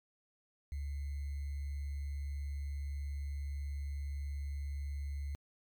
sine tone with sample-and-hold, 70.8 Hz, C#2, 37 cents sharp, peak -36 dBFS, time 0.72-5.35 s, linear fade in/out 0 ms, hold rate 2100 Hz, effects MP3 96 kbps

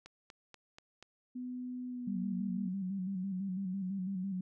click train, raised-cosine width 0.2 ms, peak -33 dBFS, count 5, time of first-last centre 0.06-1.026 s, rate 4.14 Hz
sine tone with pitch glide, 250 to 236 Hz, B3 to A#3, +21 to +22 cents, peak -38 dBFS, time 1.35-2.69 s, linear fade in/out 10 ms, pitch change -99 cents, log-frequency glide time 1.89-2.3 s
sine tone with vibrato, 190 Hz, F#3, 46 cents sharp, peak -34 dBFS, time 2.07-4.41 s, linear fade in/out 5 ms, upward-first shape square, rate 6 Hz, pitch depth 58 cents each way
effects none

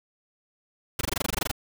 pink noise bursts, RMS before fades -26 dBFS, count 13, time 0.99-1.515 s, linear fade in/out 5 ms, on 21 ms, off 21 ms, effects none

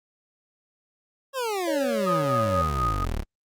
25% pulse exponential sweep, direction down, 554.4 to 32.7 Hz, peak -22 dBFS, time 1.33-3.25 s, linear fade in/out 50 ms
triangle tone, 559 Hz, C#5, 14 cents sharp, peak -23 dBFS, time 1.67-2.62 s, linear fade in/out 10 ms
sine tone with tremolo, 1244.5 Hz, D#6, in tune, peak -22 dBFS, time 2.06-3.05 s, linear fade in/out 10 ms, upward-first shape sine, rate 4.1 Hz, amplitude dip 65%
effects Opus 48 kbps

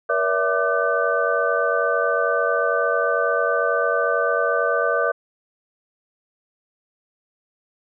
sine tone cluster, 475.8 / 569 / 658 / 1186 / 1518 Hz, A#4 / C#5 / E5 / D6 / F#6, +35 / +45 / -3 / +17 / +44 cents, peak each -24 dBFS, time 0.09-5.12 s, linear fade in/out 10 ms, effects none

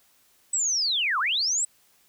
sine linear two-way sweep, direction down then up, 8050 to 996 to 8050 Hz, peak -22 dBFS, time 0.53-1.65 s, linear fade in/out 5 ms, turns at 1.19 s, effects white hiss -62 dBFS RMS until 2.08 s

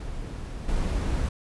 brown noise with level steps, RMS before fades -34 / -26 dBFS, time 0-1.29 s, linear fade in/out 5 ms, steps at 0.68 s, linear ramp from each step 10 ms, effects resampled to 24000 Hz

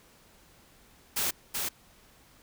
white noise with echo, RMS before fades -29 dBFS, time 1.16-1.31 s, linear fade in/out 10 ms, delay 380 ms, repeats 1, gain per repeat -3 dB, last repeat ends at 1.69 s, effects pink hiss -59 dBFS RMS until 2.42 s

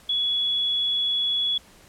sine tone, 3382 Hz, G#7, 31 cents sharp, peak -21 dBFS, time 0.09-1.58 s, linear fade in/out 5 ms, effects pink hiss -52 dBFS RMS until 1.88 s + low-pass 12000 Hz 12 dB/octave

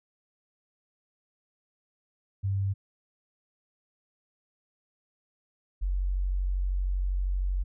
sine tone pair in turn, 98 / 46.38 Hz, G2 / F#1, 0 / +5 cents, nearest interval octave + minor second, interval 1295 cents, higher first, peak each -25 dBFS, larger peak neither, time 2.43-2.74 / 5.81-7.64 s, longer second, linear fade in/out 20 ms, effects none

